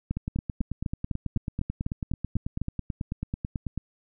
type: two click trains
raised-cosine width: 5 ms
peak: -15 / -17 dBFS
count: 11 / 34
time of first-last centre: 0.11-2.616 / 0.17-3.777 s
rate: 3.99 / 9.15 Hz
effects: none